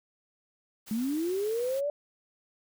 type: noise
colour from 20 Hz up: white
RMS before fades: -46 dBFS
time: 0.86-1.81 s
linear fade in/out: 20 ms
type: linear sweep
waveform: sine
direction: up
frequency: 209.1 to 593 Hz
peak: -27 dBFS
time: 0.91-1.9 s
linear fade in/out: 2 ms
effects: none